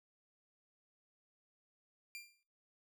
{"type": "tone with exponential decay", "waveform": "sawtooth", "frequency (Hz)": 2382, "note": "D7", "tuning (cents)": 24, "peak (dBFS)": -40, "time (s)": [2.15, 2.43], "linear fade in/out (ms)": 0, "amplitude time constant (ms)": 60, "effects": ["noise-tail reverb RT60 0.5 s tail -24 dB re dry"]}